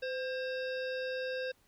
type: harmonic tone with a mistuned harmonic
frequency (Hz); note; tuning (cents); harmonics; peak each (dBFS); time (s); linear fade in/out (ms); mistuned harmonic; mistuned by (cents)
534; C5; +35; 1 / 3 / 5 / 7 / 9 / 10; -35 / -41 / -47 / -49 / -52 / -54; 0.02-1.52; 10; 1; -69
effects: pink hiss -69 dBFS RMS until 1.67 s